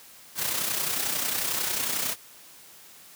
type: noise with amplitude modulation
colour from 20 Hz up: white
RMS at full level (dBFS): -26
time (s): 0.35-2.16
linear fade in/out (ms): 50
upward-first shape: sine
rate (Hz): 31.1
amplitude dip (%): 50
effects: white hiss -50 dBFS RMS until 3.15 s + high-pass 100 Hz 12 dB/octave